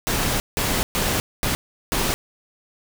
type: noise bursts at uneven times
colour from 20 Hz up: pink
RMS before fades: -22 dBFS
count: 5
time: 0.07-0.4 / 0.57-0.83 / 0.95-1.2 / 1.43-1.55 / 1.92-2.14 s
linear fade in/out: 0 ms
effects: none